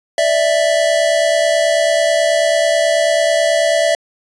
square tone pair together, 588.8 / 658 Hz, D5 / E5, +4 / -3 cents, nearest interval major second, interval 193 cents, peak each -17 / -14 dBFS, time 0.18-3.95 s, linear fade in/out 2 ms, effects resampled to 22050 Hz

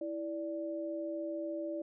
sine tone pair together, 328.6 / 585 Hz, E4 / D5, -5 / -7 cents, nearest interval minor seventh, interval 998 cents, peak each -38 / -38 dBFS, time 0.01-1.82 s, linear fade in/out 5 ms, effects none

